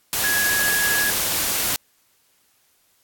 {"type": "tone in noise", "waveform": "sine", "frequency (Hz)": 1669, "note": "G#6", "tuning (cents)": 8, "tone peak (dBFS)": -20, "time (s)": [0.24, 1.1], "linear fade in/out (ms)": 0, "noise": "white", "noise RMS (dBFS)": -22, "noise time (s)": [0.13, 1.76], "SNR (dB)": -1, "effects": ["white hiss -62 dBFS RMS until 3.03 s", "AAC 64 kbps"]}